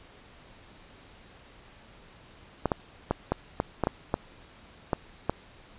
clicks, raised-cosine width 1 ms, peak -10 dBFS, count 10, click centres 2.657 / 2.718 / 3.11 / 3.32 / 3.601 / 3.837 / 3.871 / 4.141 / 4.932 / 5.296 s, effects pink hiss -53 dBFS RMS until 5.78 s + resampled to 8000 Hz

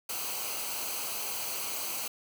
white noise with comb filter, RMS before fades -35 dBFS, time 0.09-2.08 s, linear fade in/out 5 ms, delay 0.56 ms, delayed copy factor -0.65, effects none

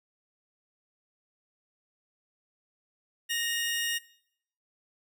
sawtooth tone pair together, 1859 / 2848 Hz, A#6 / F7, -5 / +33 cents, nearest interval perfect fifth, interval 738 cents, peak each -28 dBFS, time 3.29-3.99 s, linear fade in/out 20 ms, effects noise-tail reverb RT60 0.7 s tail -21 dB re dry

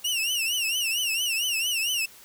sawtooth tone with vibrato, 2800 Hz, F7, 4 cents sharp, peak -21 dBFS, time 0.04-2.06 s, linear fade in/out 10 ms, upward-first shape triangle, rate 4.4 Hz, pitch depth 160 cents each way, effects white hiss -50 dBFS RMS until 2.24 s

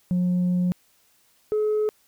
sine tone pair in turn, 179.3 / 426.4 Hz, F3 / G#4, +46 / +46 cents, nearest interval octave + minor third, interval 1500 cents, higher second, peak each -17 / -18 dBFS, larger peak first, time 0.11-0.72 / 1.52-1.89 s, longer first, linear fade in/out 0 ms, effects tanh soft clip ceiling -18 dBFS + white hiss -62 dBFS RMS until 2.07 s

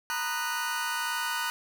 sawtooth chord, B major seventh, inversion third, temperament just, 926 / 987.8 / 1234.7 / 1481.6 Hz, A#5 / B5 / D#6 / F#6, -12 / 0 / -14 / +2 cents, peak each -31 / -34 / -32 / -28 dBFS, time 0.1-1.5 s, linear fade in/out 0 ms, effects none

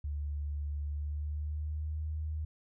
sine tone with pitch glide, 73 to 77.34 Hz, D2 to D#2, -10 to -10 cents, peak -33 dBFS, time 0.04-2.45 s, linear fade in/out 5 ms, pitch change +100 cents, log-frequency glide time 0.84-2.03 s, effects none

